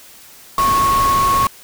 sine tone in noise, 1100 Hz, C#6, 14 cents flat, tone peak -12 dBFS, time 0.58-1.47 s, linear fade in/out 2 ms, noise pink, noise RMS -23 dBFS, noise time 0.58-1.47 s, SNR +8 dB, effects white hiss -42 dBFS RMS until 1.63 s

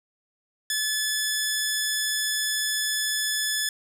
10% pulse tone, 1726 Hz, A6, 34 cents flat, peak -15 dBFS, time 0.7-3.69 s, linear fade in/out 2 ms, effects none

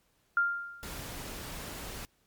sine tone with exponential decay, 1396.9 Hz, F6, in tune, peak -21 dBFS, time 0.37-1.02 s, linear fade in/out 2 ms, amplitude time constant 140 ms
pink noise, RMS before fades -41 dBFS, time 0.83-2.05 s, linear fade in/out 0 ms
effects pink hiss -71 dBFS RMS until 2.26 s + MP3 96 kbps

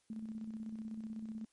sine tone with tremolo, 220 Hz, A3, in tune, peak -39 dBFS, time 0.1-1.45 s, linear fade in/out 2 ms, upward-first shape square, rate 16 Hz, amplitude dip 45%, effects white hiss -75 dBFS RMS until 1.52 s + MP3 48 kbps

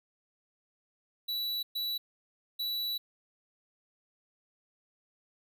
square tone bursts at uneven times, 3939 Hz, B7, 5 cents flat, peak -32 dBFS, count 3, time 1.28-1.63 / 1.75-1.98 / 2.59-2.98 s, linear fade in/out 10 ms, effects none

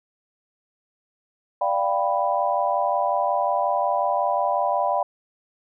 sine chord, G dominant seventh, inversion second, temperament equal, 587.3 / 698.5 / 784 / 987.8 Hz, D5 / F5 / G5 / B5, 0 / 0 / 0 / 0 cents, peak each -25 dBFS, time 1.61-5.03 s, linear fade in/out 5 ms, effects none

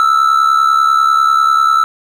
triangle tone with amplitude modulation, 1318.5 Hz, E6, in tune, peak -3 dBFS, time 0-1.84 s, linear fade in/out 0 ms, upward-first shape sine, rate 70.1 Hz, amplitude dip 70%, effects none

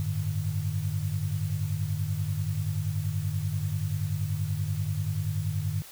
sine tone cluster, 95.5 / 105.9 / 150.5 Hz, G2 / G#2 / D3, -45 / +34 / +43 cents, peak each -31 dBFS, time 0-5.82 s, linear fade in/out 0 ms, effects white hiss -47 dBFS RMS until 5.91 s

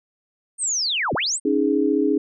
sine linear two-way sweep, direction down then up, 8870 to 76 to 8870 Hz, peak -20 dBFS, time 0.58-1.4 s, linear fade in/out 50 ms, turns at 1.14 s
sine chord, C# suspended second, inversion none, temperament just, 277.2 / 311.8 / 415.8 Hz, C#4 / D#4 / G#4, 0 / +4 / +2 cents, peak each -21 dBFS, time 1.45-2.18 s, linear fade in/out 5 ms
effects none

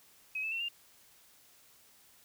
sine tone with pitch steps, 2539 / 2622 / 2709 / 2798 Hz, D#7 / E7 / E7 / F7, +34 / -10 / +47 / +3 cents, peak -33 dBFS, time 0.35-0.686 s, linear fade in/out 5 ms, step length 84 ms, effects white hiss -62 dBFS RMS until 2.24 s

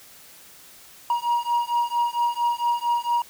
triangle beating tone pair, 949 / 953.4 Hz, A#5 / A#5, +31 / +39 cents, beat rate 4.4 Hz, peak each -22 dBFS, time 1.1-3.22 s, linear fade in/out 2 ms, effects white hiss -48 dBFS RMS until 3.29 s

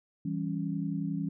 sine chord, C# diminished, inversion first, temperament equal, 164.81 / 196 / 277.2 Hz, E3 / G3 / C#4, 0 / 0 / 0 cents, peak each -33 / -35 / -35 dBFS, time 0.25-1.29 s, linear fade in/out 5 ms, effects none

